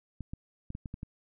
clicks, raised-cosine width 5 ms, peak -26 dBFS, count 7, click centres 0.207 / 0.335 / 0.704 / 0.751 / 0.858 / 0.941 / 1.031 s, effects none

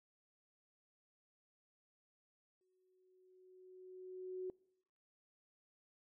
sine tone with exponential growth, 370 Hz, F#4, in tune, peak -39 dBFS, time 2.61-4.5 s, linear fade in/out 1 ms, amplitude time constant 410 ms, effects noise-tail reverb RT60 0.8 s tail -24 dB re dry

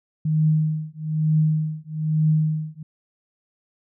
sine tone with tremolo, 155.56 Hz, D#3, in tune, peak -14 dBFS, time 0.25-2.83 s, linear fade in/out 5 ms, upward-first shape triangle, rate 1.1 Hz, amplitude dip 100%, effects none

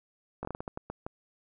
slowing click train, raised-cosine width 1 ms, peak -22 dBFS, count 10, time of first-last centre 0.43-1.065 s, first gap 19 ms, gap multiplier 1.31, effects none

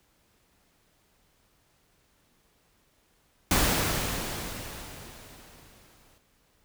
pink noise with exponential decay, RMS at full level -22 dBFS, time 3.51-6.18 s, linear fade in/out 2 ms, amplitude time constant 580 ms, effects pink hiss -67 dBFS RMS until 6.64 s

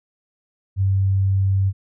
sine tone, 96.8 Hz, G2, 21 cents flat, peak -15 dBFS, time 0.76-1.73 s, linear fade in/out 50 ms, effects none

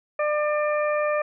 harmonic tone, 598 Hz, D5, 31 cents sharp, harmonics 1 / 2 / 3 / 4, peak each -22 / -28 / -32 / -34 dBFS, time 0.19-1.22 s, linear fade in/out 5 ms, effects none

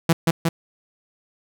sawtooth tone with echo, 165.7 Hz, E3, 9 cents sharp, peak -9 dBFS, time 0.09-0.13 s, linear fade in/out 5 ms, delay 180 ms, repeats 2, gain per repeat -2 dB, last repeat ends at 0.49 s, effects none

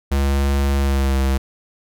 square tone with pitch glide, 69.3 to 66.98 Hz, C#2 to C2, 0 to +41 cents, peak -16 dBFS, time 0.11-1.38 s, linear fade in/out 10 ms, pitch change -59 cents, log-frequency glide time 0.78-1.19 s, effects none

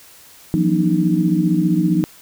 sine tone cluster, 167 / 182.2 / 238.8 / 283.5 / 310.2 Hz, E3 / F#3 / A#3 / C#4 / D#4, +23 / -26 / +42 / +39 / -5 cents, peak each -19 / -18 / -25 / -27 / -18 dBFS, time 0.54-2.04 s, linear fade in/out 0 ms, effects white hiss -45 dBFS RMS until 2.21 s

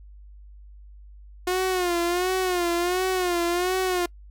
sawtooth tone with vibrato, 358.5 Hz, F4, 45 cents sharp, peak -18 dBFS, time 1.47-4.06 s, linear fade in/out 5 ms, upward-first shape sine, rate 1.4 Hz, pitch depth 79 cents each way, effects noise-tail reverb RT60 0.1 s tail -25 dB re dry + added 50 Hz sine -43 dBFS peak until 4.3 s

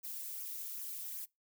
violet noise with flanger, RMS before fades -43 dBFS, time 0.03-1.26 s, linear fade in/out 20 ms, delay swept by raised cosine 0.23 to 2.13 ms, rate 2.6 Hz, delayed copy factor -0.55, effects noise-tail reverb RT60 0.2 s tail -24 dB re dry

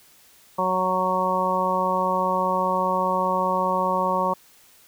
harmonic tone, 185 Hz, F#3, in tune, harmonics 1 / 2 / 3 / 4 / 5 / 6, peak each -30 / -32 / -26 / -32 / -24 / -25 dBFS, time 0.58-4.34 s, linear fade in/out 10 ms, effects white hiss -54 dBFS RMS until 4.87 s

